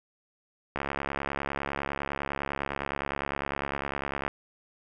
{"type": "click train", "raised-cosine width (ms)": 0.5, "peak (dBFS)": -15, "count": 247, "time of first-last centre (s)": [0.76, 4.279], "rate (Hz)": 69.9, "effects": []}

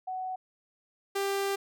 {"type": "tone pair in turn", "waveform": ["sine", "sawtooth"], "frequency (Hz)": [746, 395.2], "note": ["F#5", "G4"], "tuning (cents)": [14, 14], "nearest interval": "major seventh", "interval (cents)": 1100, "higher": "first", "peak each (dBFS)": [-32, -24], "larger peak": "second", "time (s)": [[0.07, 0.36], [1.15, 1.56]], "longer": "second", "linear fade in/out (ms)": 10, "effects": []}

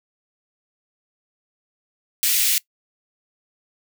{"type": "high-pass noise", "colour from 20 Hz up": "white", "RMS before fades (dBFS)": -19, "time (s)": [2.23, 2.58], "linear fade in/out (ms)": 0, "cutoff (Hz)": 2100, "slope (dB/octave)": 24, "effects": ["noise-tail reverb RT60 0.1 s tail -21 dB re dry"]}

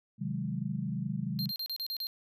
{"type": "chord", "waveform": "sine", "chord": "Ab dominant seventh", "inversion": "first", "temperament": "equal", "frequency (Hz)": [130.81, 155.56, 185, 207.7], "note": ["C3", "Eb3", "Gb3", "Ab3"], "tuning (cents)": [0, 0, 0, 0], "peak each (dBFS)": -37, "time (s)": [0.18, 1.52], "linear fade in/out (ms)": 50}
{"type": "tone bursts", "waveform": "square", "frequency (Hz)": 4186, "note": "C8", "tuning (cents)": 0, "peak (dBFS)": -34, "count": 7, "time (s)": [1.39, 2.069], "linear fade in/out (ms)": 0, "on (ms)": 67, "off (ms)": 35}
{"effects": []}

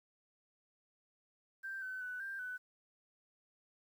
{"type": "tone with pitch steps", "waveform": "sine", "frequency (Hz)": [1571, 1520, 1493, 1584, 1497], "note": ["G6", "F#6", "F#6", "G6", "F#6"], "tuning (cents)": [3, 46, 15, 18, 20], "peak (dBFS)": -40, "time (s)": [1.63, 2.58], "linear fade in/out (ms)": 20, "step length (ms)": 190, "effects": ["11-bit"]}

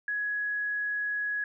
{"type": "tone", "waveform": "sine", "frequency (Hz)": 1675, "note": "G#6", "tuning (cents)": 14, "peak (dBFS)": -28, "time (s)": [0.08, 1.44], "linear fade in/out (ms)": 2, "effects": []}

